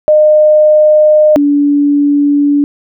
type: tone pair in turn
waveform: sine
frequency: 610 / 287.9 Hz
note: D#5 / D4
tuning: -34 / -34 cents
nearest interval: octave + minor second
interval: 1300 cents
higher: first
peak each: -3 / -6 dBFS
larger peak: first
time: 0.08-1.36 / 1.36-2.64 s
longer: neither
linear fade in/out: 0 ms
effects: none